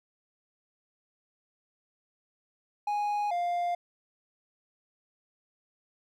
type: tone pair in turn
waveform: triangle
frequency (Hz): 828 / 700.3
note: G#5 / F5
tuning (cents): -5 / +5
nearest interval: minor third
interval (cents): 290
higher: first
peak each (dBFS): -25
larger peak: neither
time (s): 2.87-3.31 / 3.31-3.75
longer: neither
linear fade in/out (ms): 5
effects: none